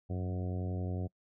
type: harmonic tone with a mistuned harmonic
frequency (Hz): 91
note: F#2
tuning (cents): -28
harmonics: 1 / 2 / 3 / 4 / 5 / 6 / 7 / 8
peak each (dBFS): -34 / -40 / -44 / -46 / -48 / -50 / -51 / -52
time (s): 0.09-1.08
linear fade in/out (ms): 20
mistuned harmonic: 1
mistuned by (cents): +45
effects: noise-tail reverb RT60 0.1 s tail -26 dB re dry